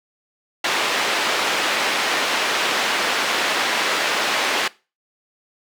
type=band-pass noise; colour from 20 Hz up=white; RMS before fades=-21 dBFS; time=0.64-4.68 s; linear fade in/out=5 ms; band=350 to 3000 Hz; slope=12 dB/octave; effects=noise-tail reverb RT60 0.3 s tail -21 dB re dry